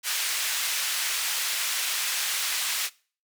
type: band-pass noise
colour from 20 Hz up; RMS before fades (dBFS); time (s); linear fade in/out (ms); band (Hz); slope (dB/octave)
pink; -28; 0.03-2.9; 50; 2000 to 16000; 12
effects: noise-tail reverb RT60 0.4 s tail -22 dB re dry